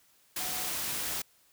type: tone in noise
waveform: sine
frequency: 740 Hz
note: F#5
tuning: in tune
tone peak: -45 dBFS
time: 0.4-0.69 s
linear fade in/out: 5 ms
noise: white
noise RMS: -34 dBFS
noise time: 0.36-1.22 s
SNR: -14 dB
effects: white hiss -65 dBFS RMS until 1.52 s